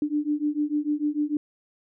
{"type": "beating tone pair", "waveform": "sine", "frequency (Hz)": [293.7, 300.4], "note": ["D4", "D4"], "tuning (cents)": [0, 39], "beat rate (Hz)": 6.7, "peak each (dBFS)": -26, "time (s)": [0.02, 1.37], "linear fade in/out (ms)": 2, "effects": []}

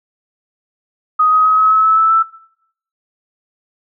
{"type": "tone with pitch steps", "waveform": "sine", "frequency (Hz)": [1251, 1261.2, 1271.4, 1281.7, 1292.1, 1302.6, 1313.2, 1323.9], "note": ["D#6", "D#6", "D#6", "E6", "E6", "E6", "E6", "E6"], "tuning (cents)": [9, 23, 37, -49, -35, -21, -7, 7], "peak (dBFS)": -8, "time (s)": [1.19, 2.23], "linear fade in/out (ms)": 10, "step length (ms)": 130, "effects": ["noise-tail reverb RT60 0.7 s tail -20 dB re dry"]}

